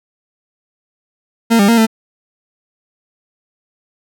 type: tone with pitch steps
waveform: 40% pulse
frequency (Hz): 229.5 / 200.2 / 231.7 / 222.5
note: A#3 / G3 / A#3 / A3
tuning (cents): -27 / +37 / -10 / +20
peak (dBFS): -7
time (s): 1.5-1.868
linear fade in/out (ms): 20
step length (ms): 92
effects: none